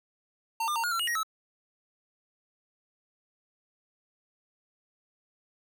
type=tone with pitch steps; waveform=square; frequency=909 / 1201 / 919 / 1436 / 1357 / 2876 / 1887 / 1300 Hz; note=A#5 / D6 / A#5 / F6 / E6 / F#7 / A#6 / E6; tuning=-44 / +38 / -25 / +48 / +50 / -50 / +21 / -24 cents; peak=-28 dBFS; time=0.6-1.232 s; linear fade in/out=5 ms; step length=79 ms; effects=none